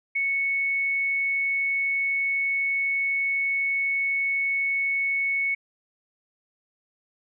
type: tone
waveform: sine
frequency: 2212 Hz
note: C#7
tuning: 4 cents flat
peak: -22 dBFS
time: 0.15-5.55 s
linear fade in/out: 10 ms
effects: none